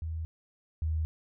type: tone pair in turn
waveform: sine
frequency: 80.7 / 79.08 Hz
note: E2 / D#2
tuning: -36 / +29 cents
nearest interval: unison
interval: 35 cents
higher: first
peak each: -32 / -27 dBFS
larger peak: second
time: 0.02-0.25 / 0.82-1.05 s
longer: neither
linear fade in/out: 0 ms
effects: none